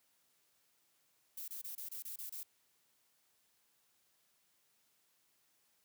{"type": "noise bursts", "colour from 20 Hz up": "violet", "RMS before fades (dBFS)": -45, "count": 8, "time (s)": [1.37, 2.432], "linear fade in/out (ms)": 5, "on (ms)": 110, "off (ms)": 26, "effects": ["white hiss -75 dBFS RMS until 5.84 s", "high-pass 80 Hz 12 dB/octave"]}